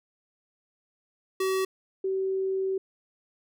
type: tone pair in turn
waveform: square / sine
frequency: 380 / 382.6 Hz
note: F#4 / G4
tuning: +46 / -42 cents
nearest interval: unison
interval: 12 cents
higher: second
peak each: -25 dBFS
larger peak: neither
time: 1.4-1.65 / 2.04-2.78 s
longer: second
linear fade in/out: 5 ms
effects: none